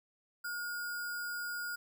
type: tone with sample-and-hold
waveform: sine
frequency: 1434 Hz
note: F6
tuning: 45 cents sharp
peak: -36 dBFS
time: 0.44-1.76 s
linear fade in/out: 10 ms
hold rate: 6300 Hz
effects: none